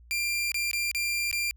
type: tone with dropouts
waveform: sawtooth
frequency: 2381 Hz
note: D7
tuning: 23 cents sharp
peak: -23 dBFS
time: 0.11-1.51 s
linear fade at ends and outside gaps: 0 ms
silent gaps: 0.518-0.544 / 0.713-0.732 / 0.914-0.948 / 1.313-1.328 s
effects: added 59 Hz sine -50 dBFS peak until 1.56 s